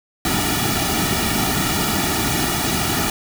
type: noise with comb filter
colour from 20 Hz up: pink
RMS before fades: -20 dBFS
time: 0.25-3.1 s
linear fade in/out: 2 ms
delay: 1.9 ms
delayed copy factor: -0.8
effects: none

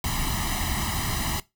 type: noise with comb filter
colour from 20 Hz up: pink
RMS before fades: -27 dBFS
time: 0.04-1.4 s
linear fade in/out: 2 ms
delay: 1 ms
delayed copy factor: +0.9
effects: noise-tail reverb RT60 0.2 s tail -19 dB re dry

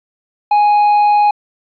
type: tone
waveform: triangle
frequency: 830.6 Hz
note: G#5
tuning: in tune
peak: -6 dBFS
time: 0.51-1.31 s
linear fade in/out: 5 ms
effects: resampled to 11025 Hz + 8-bit

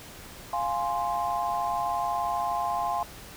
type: chord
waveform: sine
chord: F minor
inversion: none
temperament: equal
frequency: 698.5 / 830.6 / 1046.5 Hz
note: F5 / Ab5 / C6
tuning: 0 / 0 / 0 cents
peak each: -30 dBFS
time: 0.53-3.03 s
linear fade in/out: 2 ms
effects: pink hiss -45 dBFS RMS until 3.36 s

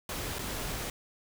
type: noise with dropouts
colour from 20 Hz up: pink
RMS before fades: -36 dBFS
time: 0.09-0.9 s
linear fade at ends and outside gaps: 2 ms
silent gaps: 0.386-0.391 s
effects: none

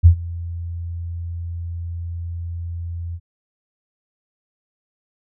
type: tone with ADSR envelope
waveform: sine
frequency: 85.2 Hz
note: F2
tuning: 42 cents flat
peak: -3 dBFS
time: 0.03-3.2 s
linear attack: 29 ms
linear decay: 89 ms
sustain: -22 dB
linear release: 54 ms
effects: none

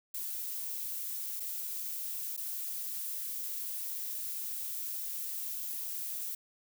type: noise with dropouts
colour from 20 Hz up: violet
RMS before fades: -38 dBFS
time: 0.14-6.35 s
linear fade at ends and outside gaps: 5 ms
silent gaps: 1.398-1.402 / 2.366-2.375 s
effects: none

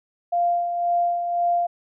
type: tone with tremolo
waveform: sine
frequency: 696 Hz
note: F5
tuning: 6 cents flat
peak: -17 dBFS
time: 0.32-1.67 s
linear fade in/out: 10 ms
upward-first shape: sine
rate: 1.9 Hz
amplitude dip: 50%
effects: none

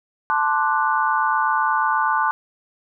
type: chord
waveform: sine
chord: D dominant seventh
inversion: second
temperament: equal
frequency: 880 / 1046.5 / 1174.7 / 1480 Hz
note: A5 / C6 / D6 / F#6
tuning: 0 / 0 / 0 / 0 cents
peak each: -21 / -23 / -23 / -23 dBFS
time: 0.3-2.31 s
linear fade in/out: 0 ms
effects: none

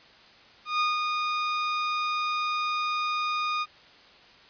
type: tone with ADSR envelope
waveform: sawtooth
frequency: 1228 Hz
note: D#6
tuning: 23 cents flat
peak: -18 dBFS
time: 0.65-3.66 s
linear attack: 150 ms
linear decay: 170 ms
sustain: -4 dB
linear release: 40 ms
effects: white hiss -53 dBFS RMS until 4.49 s + resampled to 11025 Hz

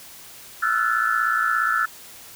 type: tone cluster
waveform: sine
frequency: 1313 / 1370 / 1485 / 1740 Hz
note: E6 / F6 / F#6 / A6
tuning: -7 / -34 / +6 / -20 cents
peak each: -24 / -23 / -25 / -25 dBFS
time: 0.62-1.86 s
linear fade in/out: 10 ms
effects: white hiss -43 dBFS RMS until 2.35 s

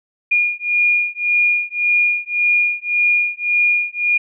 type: beating tone pair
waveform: sine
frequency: 2428 / 2429.8 Hz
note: D#7 / D#7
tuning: -43 / -42 cents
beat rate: 1.8 Hz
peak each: -17 dBFS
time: 0.31-4.18 s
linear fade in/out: 10 ms
effects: none

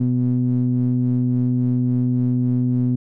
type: ring-modulated tone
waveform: triangle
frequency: 61.74 Hz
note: B1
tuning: in tune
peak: -11 dBFS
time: 0-2.96 s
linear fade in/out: 10 ms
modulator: 187 Hz
effects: none

